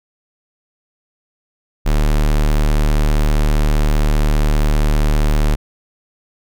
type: tone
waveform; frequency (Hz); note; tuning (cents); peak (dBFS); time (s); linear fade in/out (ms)
square; 37.56; D1; +40; -12; 1.85-5.56; 20
effects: none